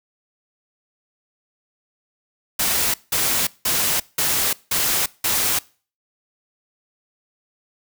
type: noise bursts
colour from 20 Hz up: white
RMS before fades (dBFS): -20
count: 6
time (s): 2.59-5.59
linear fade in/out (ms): 5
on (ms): 350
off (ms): 180
effects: noise-tail reverb RT60 0.4 s tail -23 dB re dry